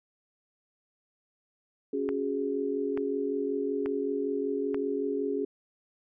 sine chord, C# suspended fourth, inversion none, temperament equal, 277.2 / 370 / 415.3 Hz, C#4 / F#4 / G#4, 0 / 0 / 0 cents, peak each -32 / -35 / -30 dBFS, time 1.93-5.45 s, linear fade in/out 5 ms
click train, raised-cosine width 0.5 ms, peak -23 dBFS, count 4, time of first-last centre 2.09-4.745 s, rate 1.13 Hz
effects none

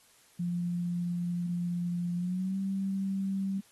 sine tone with pitch glide, 174.6 to 193.73 Hz, F3 to G3, 0 to -20 cents, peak -29 dBFS, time 0.39-3.6 s, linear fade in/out 10 ms, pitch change +180 cents, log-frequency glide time 2.16-2.58 s, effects white hiss -62 dBFS RMS until 3.71 s + AAC 32 kbps

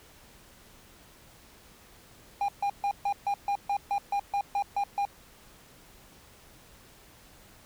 triangle tone bursts, 806 Hz, G5, 48 cents sharp, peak -23 dBFS, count 13, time 2.41-5.052 s, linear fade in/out 2 ms, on 74 ms, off 140 ms, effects pink hiss -55 dBFS RMS until 7.65 s

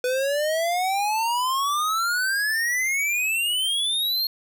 square exponential sweep, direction up, 493.9 to 4288 Hz, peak -22 dBFS, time 0.04-4.27 s, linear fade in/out 2 ms, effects none

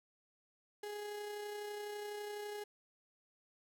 35% pulse tone with amplitude modulation, 415.3 Hz, G#4, in tune, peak -39 dBFS, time 0.83-2.64 s, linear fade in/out 5 ms, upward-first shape sine, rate 32 Hz, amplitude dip 30%, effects none

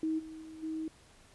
sine tone with level steps, 317.2 Hz, D#4, 33 cents sharp, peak -29 / -43 / -45 / -34 dBFS, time 0.03-0.88 s, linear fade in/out 2 ms, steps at 0.18 / 0.41 / 0.62 s, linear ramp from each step 20 ms, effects pink hiss -60 dBFS RMS until 1.34 s + resampled to 24000 Hz

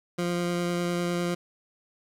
20% pulse tone with vibrato, 174.61 Hz, F3, in tune, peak -21 dBFS, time 0.18-1.35 s, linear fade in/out 10 ms, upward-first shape sine, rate 9.9 Hz, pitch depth 9 cents each way, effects low-pass 11000 Hz 12 dB/octave + 9-bit

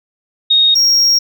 sine / triangle tone pair in turn, 3729 / 5587 Hz, A#7 / F8, 0 / 0 cents, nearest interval perfect fifth, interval 700 cents, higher second, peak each -7 dBFS, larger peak neither, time 0.5-0.75 / 0.75-1.19 s, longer second, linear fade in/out 10 ms, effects none

